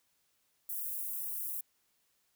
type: high-pass noise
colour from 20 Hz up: white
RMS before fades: -38 dBFS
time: 0.69-1.61 s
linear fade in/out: 5 ms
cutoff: 11000 Hz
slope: 24 dB/octave
effects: white hiss -75 dBFS RMS until 2.35 s